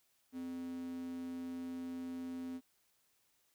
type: tone with high-pass filter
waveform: square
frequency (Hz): 86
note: F2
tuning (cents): -26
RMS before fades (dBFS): -43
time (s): 0.32-2.61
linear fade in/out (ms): 50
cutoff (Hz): 260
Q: 6.5
effects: white hiss -75 dBFS RMS until 3.54 s